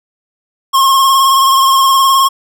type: tone with vibrato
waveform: square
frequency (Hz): 1076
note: C6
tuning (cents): +48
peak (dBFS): -7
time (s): 0.73-2.29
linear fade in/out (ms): 20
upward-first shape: sine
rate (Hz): 19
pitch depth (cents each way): 37
effects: none